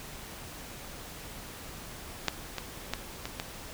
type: clicks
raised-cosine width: 0.2 ms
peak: -8 / -16 / -12 / -18 / -15 dBFS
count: 5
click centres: 2.283 / 2.583 / 2.936 / 3.255 / 3.399 s
effects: pink hiss -44 dBFS RMS until 3.73 s